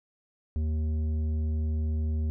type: tone with tanh clipping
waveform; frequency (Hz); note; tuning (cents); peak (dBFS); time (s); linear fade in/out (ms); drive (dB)
sine; 77.78; D#2; 0; -27; 0.56-2.3; 0; 9
effects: none